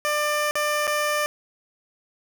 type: tone with dropouts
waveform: 15% pulse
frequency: 596 Hz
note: D5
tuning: 25 cents sharp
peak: -15 dBFS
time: 0.05-1.26 s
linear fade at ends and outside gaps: 0 ms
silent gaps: 0.51-0.555 / 0.87-0.877 s
effects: none